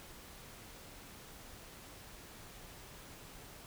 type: silence
effects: pink hiss -53 dBFS RMS until 3.66 s